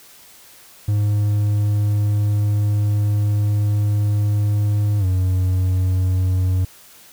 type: tone with pitch glide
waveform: triangle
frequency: 103.83 to 92.5 Hz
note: G#2 to F#2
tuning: 0 to 0 cents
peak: -13 dBFS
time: 0.88-6.65 s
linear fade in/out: 5 ms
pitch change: -200 cents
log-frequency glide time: 4.99-5.05 s
effects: white hiss -46 dBFS RMS until 7.12 s